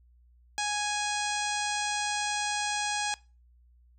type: harmonic tone with a mistuned harmonic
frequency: 830.6 Hz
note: G#5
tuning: in tune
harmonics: 1 / 2 / 3 / 4 / 5 / 6 / 7 / 8 / 9 / 10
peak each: -32 / -35 / -37 / -38 / -39 / -40 / -40 / -41 / -42 / -42 dBFS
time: 0.58-3.14 s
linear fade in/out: 0 ms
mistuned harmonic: 10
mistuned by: -25 cents
effects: noise-tail reverb RT60 0.3 s tail -21 dB re dry + added 60 Hz sine -57 dBFS peak until 3.98 s